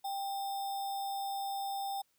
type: tone with sample-and-hold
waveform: sine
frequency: 790 Hz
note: G5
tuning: 13 cents sharp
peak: -34 dBFS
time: 0.04-2.02 s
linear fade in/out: 10 ms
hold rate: 4410 Hz
effects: white hiss -75 dBFS RMS until 2.18 s